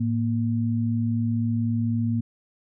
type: tone pair together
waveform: sine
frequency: 109.94 / 233.9 Hz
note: A2 / A#3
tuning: -1 / +6 cents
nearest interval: octave + minor second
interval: 1307 cents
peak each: -24 dBFS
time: 0-2.21 s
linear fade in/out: 10 ms
effects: none